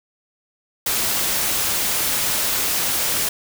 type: noise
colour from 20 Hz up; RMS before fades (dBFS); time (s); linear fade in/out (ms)
white; -21; 0.86-3.29; 5
effects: none